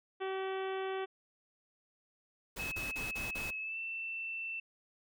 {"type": "harmonic tone", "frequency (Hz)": 382.3, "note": "G4", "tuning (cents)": -43, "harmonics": [1, 2, 3, 4, 5, 6, 7, 8, 9], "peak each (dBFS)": [-36, -42, -46, -48, -50, -52, -53, -54, -55], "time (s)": [0.2, 1.06], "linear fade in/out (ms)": 20}
{"type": "noise bursts", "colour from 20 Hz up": "pink", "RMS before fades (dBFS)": -43, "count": 5, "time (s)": [2.56, 3.508], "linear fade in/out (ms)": 10, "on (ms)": 160, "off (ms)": 37}
{"type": "tone with pitch glide", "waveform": "sine", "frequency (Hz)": [2582, 2676], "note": ["E7", "E7"], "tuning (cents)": [-37, 25], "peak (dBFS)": -37, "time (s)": [2.59, 4.6], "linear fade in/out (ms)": 5, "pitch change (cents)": 62, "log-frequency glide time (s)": [3.59, 3.78]}
{"effects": []}